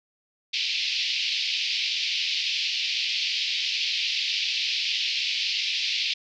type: band-pass noise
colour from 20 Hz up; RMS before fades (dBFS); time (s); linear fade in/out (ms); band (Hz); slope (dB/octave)
pink; -27; 0.53-6.14; 10; 2400 to 5100; 48
effects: none